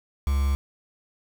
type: tone with quantisation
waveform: triangle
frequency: 69.3 Hz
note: C#2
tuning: in tune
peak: -18 dBFS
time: 0.27-0.55 s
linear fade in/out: 0 ms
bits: 6
effects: none